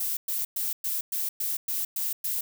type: noise bursts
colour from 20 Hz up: violet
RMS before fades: -29 dBFS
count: 9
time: 0-2.41 s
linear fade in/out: 5 ms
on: 170 ms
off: 110 ms
effects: none